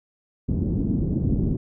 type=low-pass noise; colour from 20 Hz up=white; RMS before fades=-23 dBFS; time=0.48-1.57 s; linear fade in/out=10 ms; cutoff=270 Hz; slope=24 dB/octave; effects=none